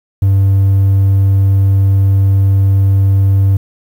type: tone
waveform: triangle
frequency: 97.6 Hz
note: G2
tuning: 7 cents flat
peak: -4 dBFS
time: 0.22-3.57 s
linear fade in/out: 5 ms
effects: tanh soft clip ceiling 0 dBFS + 7-bit